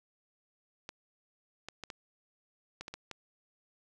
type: clicks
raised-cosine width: 0.2 ms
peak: -24 dBFS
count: 8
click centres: 0.891 / 1.686 / 1.837 / 1.902 / 2.81 / 2.881 / 2.94 / 3.113 s
effects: none